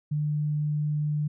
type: tone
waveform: sine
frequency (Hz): 149.6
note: D3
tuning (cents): +32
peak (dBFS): -24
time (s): 0.11-1.28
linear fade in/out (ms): 10
effects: none